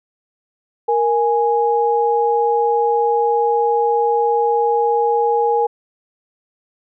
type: tone pair together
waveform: sine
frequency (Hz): 467.4 / 830.6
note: A#4 / G#5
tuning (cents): +5 / 0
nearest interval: minor seventh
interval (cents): 995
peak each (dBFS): -16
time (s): 0.88-5.67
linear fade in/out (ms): 10
effects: none